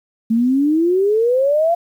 sine exponential sweep, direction up, 220 to 698.5 Hz, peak -12 dBFS, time 0.3-1.75 s, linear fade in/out 10 ms, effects 8-bit

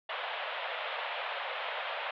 pink band-pass noise, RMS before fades -37 dBFS, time 0.09-2.11 s, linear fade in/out 5 ms, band 540 to 3500 Hz, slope 48 dB/octave, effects none

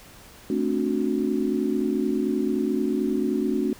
sine chord, D dominant seventh, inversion second, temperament just, 220.2 / 264.3 / 293.7 / 367.1 Hz, A3 / C4 / D4 / F#4, +2 / +18 / 0 / -14 cents, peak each -27 dBFS, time 0.5-3.73 s, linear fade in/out 2 ms, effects pink hiss -48 dBFS RMS until 3.79 s

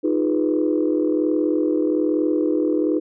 sine chord, F half-diminished seventh, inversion third, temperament equal with one note detuned, 311.1 / 352.3 / 415.3 / 493.9 Hz, Eb4 / F4 / Ab4 / Cb5, 0 / +15 / 0 / 0 cents, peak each -19 / -23 / -25 / -25 dBFS, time 0.03-3 s, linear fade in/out 20 ms, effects tanh soft clip ceiling -8 dBFS

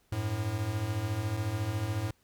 square beating tone pair, 94.8 / 108.8 Hz, F#2 / A2, +43 / -19 cents, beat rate 14 Hz, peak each -36 / -32 dBFS, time 0.12-2.11 s, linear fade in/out 5 ms, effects pink hiss -69 dBFS RMS until 2.23 s

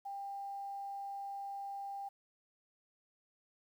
sine tone with quantisation, 795 Hz, G5, 24 cents sharp, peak -40 dBFS, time 0.05-2.09 s, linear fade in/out 10 ms, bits 11, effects none

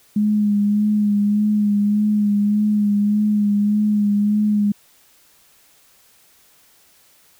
sine tone with vibrato, 207.7 Hz, G#3, in tune, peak -14 dBFS, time 0.16-4.72 s, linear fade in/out 5 ms, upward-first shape sine, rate 1.7 Hz, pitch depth 28 cents each way, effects white hiss -54 dBFS RMS until 7.39 s

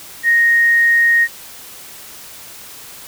sine tone, 1864.7 Hz, A#6, in tune, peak -9 dBFS, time 0.23-1.28 s, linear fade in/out 50 ms, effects white hiss -36 dBFS RMS until 3.07 s

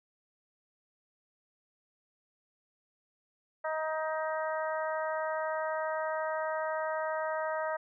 harmonic tone, 314.4 Hz, D#4, 18 cents sharp, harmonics 2 / 3 / 4 / 5 / 6, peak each -33 / -37 / -39 / -41 / -43 dBFS, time 3.64-7.77 s, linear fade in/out 10 ms, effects none

